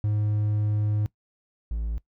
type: tone pair in turn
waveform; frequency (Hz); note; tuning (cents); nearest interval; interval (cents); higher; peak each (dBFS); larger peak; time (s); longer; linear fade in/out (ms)
triangle; 105.3 / 55.78; G#2 / A1; +24 / +24; major seventh; 1100; first; -20 / -24; first; 0.04-1.06 / 1.71-1.98; first; 0
effects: noise-tail reverb RT60 0.1 s tail -20 dB re dry